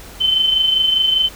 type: tone with amplitude modulation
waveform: sine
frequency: 3068 Hz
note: G7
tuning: 38 cents flat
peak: -10 dBFS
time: 0.2-1.29 s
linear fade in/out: 20 ms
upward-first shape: sine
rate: 25 Hz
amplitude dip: 50%
effects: added 50 Hz sine -41 dBFS peak until 1.35 s + pink hiss -38 dBFS RMS until 1.35 s